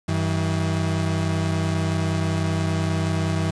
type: tone pair together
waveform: 35% pulse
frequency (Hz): 95.67 / 160.9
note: G2 / E3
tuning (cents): -42 / -42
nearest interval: major sixth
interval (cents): 900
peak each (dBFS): -22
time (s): 0.08-3.51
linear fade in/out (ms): 10
effects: resampled to 22050 Hz + 7-bit